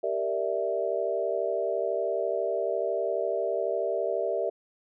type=chord; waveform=sine; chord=E half-diminished seventh; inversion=first; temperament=equal; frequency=392 / 466.2 / 587.3 / 659.3 Hz; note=G4 / Bb4 / D5 / E5; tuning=0 / 0 / 0 / 0 cents; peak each=-32 / -32 / -31 / -30 dBFS; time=0.03-4.5 s; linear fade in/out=10 ms; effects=none